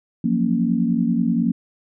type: chord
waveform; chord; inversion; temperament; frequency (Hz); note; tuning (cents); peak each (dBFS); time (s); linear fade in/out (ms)
sine; Gb major seventh; third; equal; 174.61 / 185 / 233.1 / 277.2; F3 / Gb3 / Bb3 / Db4; 0 / 0 / 0 / 0; -23 / -25 / -19 / -25; 0.24-1.52; 5
effects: none